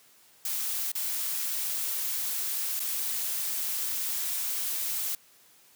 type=noise with dropouts; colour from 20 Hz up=blue; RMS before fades=-31 dBFS; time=0.45-5.15 s; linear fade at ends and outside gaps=2 ms; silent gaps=0.918-0.952 / 2.795-2.802 s; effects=white hiss -59 dBFS RMS until 5.75 s + high-pass 100 Hz 12 dB/octave